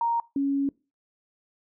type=tone pair in turn; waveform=sine; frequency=932.3 / 277.8 Hz; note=A#5 / C#4; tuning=0 / +4 cents; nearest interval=octave + major sixth; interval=2096 cents; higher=first; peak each=-22 dBFS; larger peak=neither; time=0.01-0.2 / 0.36-0.69 s; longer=second; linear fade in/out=2 ms; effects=noise-tail reverb RT60 0.3 s tail -23 dB re dry